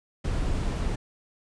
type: noise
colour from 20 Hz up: brown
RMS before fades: -27 dBFS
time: 0.24-0.96 s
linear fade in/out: 10 ms
effects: resampled to 22050 Hz